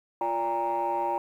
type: tone cluster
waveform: sine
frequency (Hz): 349.2 / 579 / 805 / 931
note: F4 / D5 / G5 / A#5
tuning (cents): 0 / -25 / +46 / -2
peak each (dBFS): -33 / -32 / -29 / -27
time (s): 0.21-1.18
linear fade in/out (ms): 2
effects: tanh soft clip ceiling -20 dBFS + 10-bit

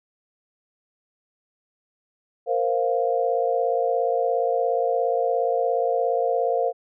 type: chord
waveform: sine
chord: Bb suspended second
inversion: none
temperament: equal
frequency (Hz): 466.2 / 523.3 / 698.5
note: Bb4 / C5 / F5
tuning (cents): 0 / 0 / 0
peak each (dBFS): -24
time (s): 2.46-6.73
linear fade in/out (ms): 50
effects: none

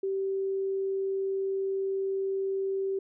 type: tone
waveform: sine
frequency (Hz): 387.6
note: G4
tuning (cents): -20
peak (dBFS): -27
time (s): 0.03-2.99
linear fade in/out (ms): 5
effects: none

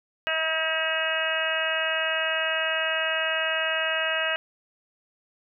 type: harmonic tone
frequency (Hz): 320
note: D#4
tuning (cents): +49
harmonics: 2 / 3 / 4 / 5 / 6 / 7 / 8 / 9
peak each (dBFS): -30 / -39 / -34 / -29 / -32 / -40 / -31 / -30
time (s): 0.27-4.36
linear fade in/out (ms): 0
effects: none

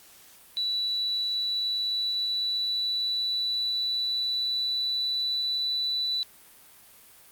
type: tone with pitch glide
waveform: sine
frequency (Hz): 3947 to 3972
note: B7 to B7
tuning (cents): -2 to +9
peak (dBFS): -25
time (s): 0.57-6.23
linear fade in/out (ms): 0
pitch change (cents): +11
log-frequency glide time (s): 1.29-5.71
effects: white hiss -53 dBFS RMS until 7.31 s + Opus 48 kbps

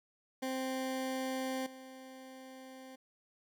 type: tone with level steps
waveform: 20% pulse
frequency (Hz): 261.6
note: C4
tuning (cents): 0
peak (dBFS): -30 / -44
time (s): 0.42-2.96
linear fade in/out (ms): 10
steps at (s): 1.66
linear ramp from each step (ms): 5
effects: none

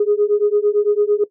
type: beating tone pair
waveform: sine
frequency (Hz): 410.4 / 419.3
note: G#4 / G#4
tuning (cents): -21 / +17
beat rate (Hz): 8.9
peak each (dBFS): -16 / -15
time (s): 0-1.24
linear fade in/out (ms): 5
effects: noise-tail reverb RT60 0.1 s tail -17 dB re dry + tanh soft clip ceiling -6 dBFS

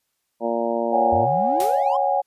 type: harmonic tone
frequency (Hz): 116.54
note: A#2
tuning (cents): 0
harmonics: 2 / 3 / 4 / 5 / 6 / 7 / 8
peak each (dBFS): -28 / -28 / -29 / -24 / -29 / -32 / -32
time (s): 0.4-1.28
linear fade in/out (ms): 50
type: chord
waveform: sine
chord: C# suspended fourth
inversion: none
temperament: equal with one note detuned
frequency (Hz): 554.4 / 740 / 817.3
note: C#5 / F#5 / G#5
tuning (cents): 0 / 0 / -28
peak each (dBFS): -23 / -22 / -21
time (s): 0.92-2.22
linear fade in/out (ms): 20
type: exponential sweep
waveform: triangle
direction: up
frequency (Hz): 81.1 to 1100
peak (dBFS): -24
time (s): 1.12-1.97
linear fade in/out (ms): 10
type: noise with exponential decay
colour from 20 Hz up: white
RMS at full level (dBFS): -29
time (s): 1.6-1.9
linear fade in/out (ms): 2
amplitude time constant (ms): 65
effects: white hiss -74 dBFS RMS until 2.26 s + resampled to 32000 Hz

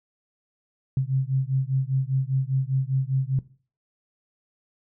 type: beating tone pair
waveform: sine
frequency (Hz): 130.81 / 135.81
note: C3 / C#3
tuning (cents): 0 / -35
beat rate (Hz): 5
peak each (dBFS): -24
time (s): 0.97-3.39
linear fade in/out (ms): 2
effects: noise-tail reverb RT60 0.4 s tail -18 dB re dry

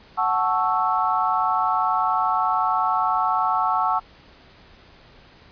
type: chord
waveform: sine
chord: F# minor seventh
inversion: none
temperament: equal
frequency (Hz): 740 / 880 / 1108.7 / 1318.5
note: F#5 / A5 / C#6 / E6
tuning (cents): 0 / 0 / 0 / 0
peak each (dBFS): -24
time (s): 0.17-4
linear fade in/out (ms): 20
effects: pink hiss -50 dBFS RMS until 5.51 s + resampled to 11025 Hz

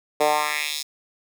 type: tone with high-pass filter sweep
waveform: 10% pulse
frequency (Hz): 150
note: D3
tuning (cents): +37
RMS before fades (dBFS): -23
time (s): 0.2-0.83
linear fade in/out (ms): 10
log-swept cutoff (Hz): 490 to 5100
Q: 2
effects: none

